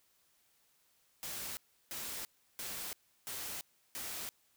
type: noise bursts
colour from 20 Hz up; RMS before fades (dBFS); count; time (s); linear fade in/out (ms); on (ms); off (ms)
white; -42; 5; 1.23-4.29; 0; 340; 340
effects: white hiss -72 dBFS RMS until 4.56 s